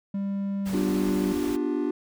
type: tone with pitch glide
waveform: triangle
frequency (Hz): 198 to 191.37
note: G3 to G3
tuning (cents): +18 to -41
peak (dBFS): -24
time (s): 0.14-1.33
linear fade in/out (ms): 5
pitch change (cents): -59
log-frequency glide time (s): 0.64-0.72
type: noise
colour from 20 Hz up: pink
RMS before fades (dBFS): -39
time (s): 0.65-1.57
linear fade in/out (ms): 20
type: chord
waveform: triangle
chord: G dominant seventh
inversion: first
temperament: just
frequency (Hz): 245 / 294 / 352.8 / 392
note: B3 / D4 / F4 / G4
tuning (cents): -14 / +2 / +18 / 0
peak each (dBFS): -30 / -25 / -28 / -31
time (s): 0.73-1.91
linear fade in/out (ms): 5
effects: none